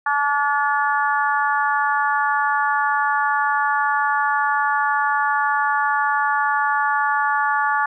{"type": "harmonic tone", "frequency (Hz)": 287.3, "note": "D4", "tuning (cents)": -38, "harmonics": [3, 4, 5, 6], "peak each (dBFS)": [-21, -22, -23, -24], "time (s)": [0.06, 7.86], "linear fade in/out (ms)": 5, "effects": []}